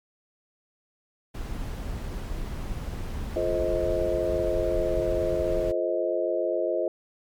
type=noise; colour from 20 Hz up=brown; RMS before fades=-32 dBFS; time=1.34-5.72 s; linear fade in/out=10 ms
type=chord; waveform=sine; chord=F dominant seventh; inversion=none; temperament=just; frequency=349.2 / 436.5 / 523.8 / 628.6 Hz; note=F4 / A4 / C5 / Eb5; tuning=0 / -14 / +2 / +18 cents; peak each=-29 / -32 / -29 / -27 dBFS; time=3.36-6.88 s; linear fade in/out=2 ms
effects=MP3 96 kbps